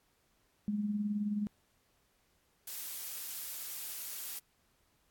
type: tone with tremolo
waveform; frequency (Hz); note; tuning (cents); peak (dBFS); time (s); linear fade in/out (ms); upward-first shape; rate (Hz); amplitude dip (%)
sine; 207.7; G#3; 0; -29; 0.68-1.47; 0; sine; 19; 50
type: noise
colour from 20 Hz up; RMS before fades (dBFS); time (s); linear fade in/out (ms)
blue; -41; 2.67-4.39; 5
effects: pink hiss -73 dBFS RMS until 5.1 s + AAC 64 kbps